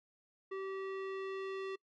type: tone with low-pass filter sweep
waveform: square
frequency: 385.6 Hz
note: G4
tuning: 28 cents flat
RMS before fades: -41 dBFS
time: 0.51-1.76 s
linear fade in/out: 10 ms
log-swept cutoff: 1900 to 3200 Hz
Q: 1.1
effects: noise-tail reverb RT60 0.1 s tail -25 dB re dry